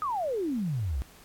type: exponential sweep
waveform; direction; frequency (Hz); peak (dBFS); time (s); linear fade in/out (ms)
sine; down; 1274 to 57.8; -27; 0.02-1.02; 0
effects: pink hiss -54 dBFS RMS until 1.24 s + AAC 64 kbps